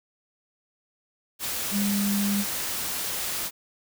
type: tone in noise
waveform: sine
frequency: 201.9 Hz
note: G#3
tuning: 49 cents flat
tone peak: -23 dBFS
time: 1.71-2.45 s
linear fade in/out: 50 ms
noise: white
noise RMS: -30 dBFS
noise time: 1.39-3.51 s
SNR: +4 dB
effects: none